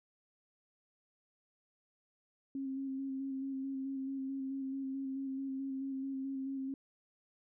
sine tone with vibrato, 269.1 Hz, C4, 49 cents sharp, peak -36 dBFS, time 2.55-6.74 s, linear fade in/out 2 ms, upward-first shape square, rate 4.6 Hz, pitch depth 17 cents each way, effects none

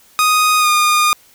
sawtooth tone with pitch glide, 1244.5 to 1219.6 Hz, D#6 to D#6, 0 to -35 cents, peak -7 dBFS, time 0.19-1.13 s, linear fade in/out 0 ms, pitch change -35 cents, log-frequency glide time 0.59-0.68 s, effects white hiss -49 dBFS RMS until 1.34 s

